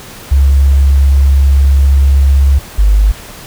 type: tone pair in turn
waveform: sine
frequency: 68.9 / 50.71 Hz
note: C#2 / G#1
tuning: -10 / -41 cents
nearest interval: perfect fourth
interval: 531 cents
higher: first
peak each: -4 dBFS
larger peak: neither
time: 0.31-2.59 / 2.78-3.12 s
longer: first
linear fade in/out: 10 ms
effects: pink hiss -31 dBFS RMS until 3.46 s